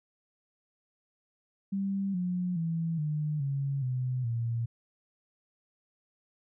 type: tone with pitch steps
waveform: sine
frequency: 196 / 179.73 / 164.82 / 151.14 / 138.59 / 127.09 / 116.54 Hz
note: G3 / F3 / E3 / D#3 / C#3 / C3 / A#2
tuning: 0 / +50 / 0 / -50 / 0 / -50 / 0 cents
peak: -28 dBFS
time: 1.72-4.66 s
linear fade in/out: 10 ms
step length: 420 ms
effects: none